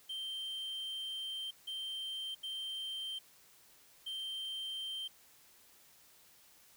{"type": "tone bursts at uneven times", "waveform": "triangle", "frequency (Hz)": 3136, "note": "G7", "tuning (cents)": 0, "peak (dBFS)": -37, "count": 4, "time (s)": [[0.09, 1.51], [1.67, 2.35], [2.43, 3.19], [4.06, 5.08]], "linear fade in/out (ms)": 10, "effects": ["white hiss -63 dBFS RMS until 6.76 s"]}